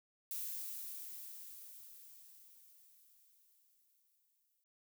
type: noise with exponential decay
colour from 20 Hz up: violet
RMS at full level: -41 dBFS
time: 0.31-4.64 s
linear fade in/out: 1 ms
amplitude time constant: 940 ms
effects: none